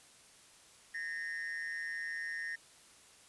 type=tone with amplitude modulation; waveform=triangle; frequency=1839 Hz; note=A#6; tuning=24 cents flat; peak=-32 dBFS; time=0.94-2.56 s; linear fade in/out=10 ms; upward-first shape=sine; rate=160 Hz; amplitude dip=80%; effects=white hiss -60 dBFS RMS until 3.28 s + resampled to 24000 Hz